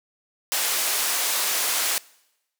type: band-pass noise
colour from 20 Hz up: white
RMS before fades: -24 dBFS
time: 0.52-1.98 s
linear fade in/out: 0 ms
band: 510 to 14000 Hz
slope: 12 dB/octave
effects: noise-tail reverb RT60 0.9 s tail -23 dB re dry